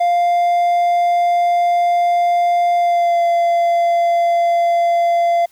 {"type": "tone with pitch glide", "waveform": "triangle", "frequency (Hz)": [698.5, 686.9], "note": ["F5", "F5"], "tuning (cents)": [0, -29], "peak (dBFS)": -10, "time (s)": [0, 5.46], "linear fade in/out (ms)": 10, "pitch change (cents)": -29, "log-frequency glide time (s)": [2.76, 3.23], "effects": ["white hiss -54 dBFS RMS until 5.51 s"]}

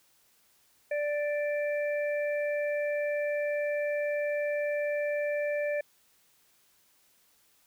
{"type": "harmonic tone", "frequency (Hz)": 587.3, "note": "D5", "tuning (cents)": 0, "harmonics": [1, 3, 4], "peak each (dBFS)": [-28, -38, -40], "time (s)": [0.91, 5.81], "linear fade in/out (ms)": 5, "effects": ["white hiss -66 dBFS RMS until 7.66 s"]}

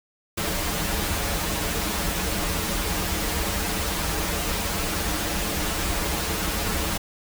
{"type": "noise with comb filter", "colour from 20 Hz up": "pink", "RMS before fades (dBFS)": -26, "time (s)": [0.37, 6.98], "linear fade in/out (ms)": 10, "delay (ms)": 7.9, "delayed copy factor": -0.9, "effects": []}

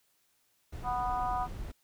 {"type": "noise", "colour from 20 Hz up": "brown", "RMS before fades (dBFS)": -40, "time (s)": [0.72, 1.72], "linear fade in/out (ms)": 10}
{"type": "harmonic tone", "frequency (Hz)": 246.8, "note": "B3", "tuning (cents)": -1, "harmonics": [3, 4, 5, 6], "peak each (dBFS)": [-32, -35, -37, -50], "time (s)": [0.83, 1.48], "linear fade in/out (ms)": 50}
{"effects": ["white hiss -72 dBFS RMS until 1.83 s"]}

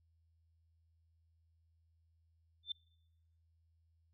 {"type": "tone with exponential growth", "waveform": "sine", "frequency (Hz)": 3552, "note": "A7", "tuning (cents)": 16, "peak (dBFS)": -33, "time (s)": [2.63, 2.72], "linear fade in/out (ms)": 5, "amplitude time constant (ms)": 18, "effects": ["noise-tail reverb RT60 0.9 s tail -25 dB re dry", "added 82 Hz sine -70 dBFS peak until 4.13 s"]}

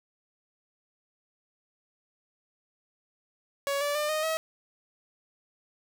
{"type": "tone with pitch steps", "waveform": "sawtooth", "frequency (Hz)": [560, 579.1, 598.8, 619.2, 640.3], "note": ["C#5", "D5", "D5", "D#5", "D#5"], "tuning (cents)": [18, -24, 33, -9, 49], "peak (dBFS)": -23, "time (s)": [3.67, 4.37], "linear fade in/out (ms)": 0, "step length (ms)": 140, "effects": []}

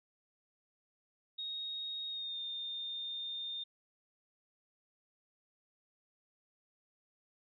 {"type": "tone with pitch glide", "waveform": "sine", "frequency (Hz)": [3746, 3633], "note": ["A#7", "A#7"], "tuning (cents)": [8, -45], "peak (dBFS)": -38, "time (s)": [1.38, 3.64], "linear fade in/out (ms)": 10, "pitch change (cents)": -53, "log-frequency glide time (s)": [2.08, 2.39], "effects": []}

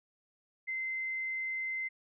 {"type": "tone", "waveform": "sine", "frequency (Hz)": 2070, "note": "C7", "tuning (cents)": -19, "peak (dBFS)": -33, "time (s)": [0.67, 1.89], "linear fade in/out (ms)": 20, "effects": []}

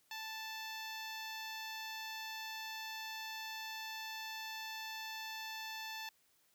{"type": "tone with notch filter", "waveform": "10% pulse", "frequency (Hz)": 880, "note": "A5", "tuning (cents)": 0, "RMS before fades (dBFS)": -45, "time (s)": [0.11, 6.09], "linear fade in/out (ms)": 2, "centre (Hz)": 10000, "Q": 1.4, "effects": ["white hiss -73 dBFS RMS until 6.54 s"]}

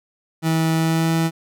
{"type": "tone with pitch glide", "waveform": "30% pulse", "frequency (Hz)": [161.6, 163.67], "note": ["E3", "E3"], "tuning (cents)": [-34, -12], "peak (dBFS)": -14, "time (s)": [0.42, 1.31], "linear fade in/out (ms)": 50, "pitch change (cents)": 22, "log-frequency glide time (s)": [0.74, 1.13], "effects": []}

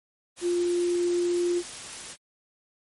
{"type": "tone in noise", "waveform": "sine", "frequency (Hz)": 350, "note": "F4", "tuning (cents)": 4, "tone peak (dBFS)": -22, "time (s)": [0.41, 1.63], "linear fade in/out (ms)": 50, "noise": "white", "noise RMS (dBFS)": -39, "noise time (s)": [0.36, 2.17], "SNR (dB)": 14, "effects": ["MP3 48 kbps"]}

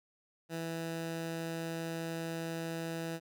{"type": "tone", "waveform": "15% pulse", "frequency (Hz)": 164.81, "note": "E3", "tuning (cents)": 0, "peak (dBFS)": -30, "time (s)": [0.49, 3.2], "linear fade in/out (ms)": 50, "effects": []}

